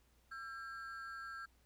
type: ring-modulated tone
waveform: triangle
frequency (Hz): 1477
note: F#6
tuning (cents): -3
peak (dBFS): -40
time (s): 0.31-1.46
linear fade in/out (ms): 10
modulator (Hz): 130
effects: added 60 Hz sine -70 dBFS peak until 1.65 s + pink hiss -74 dBFS RMS until 1.65 s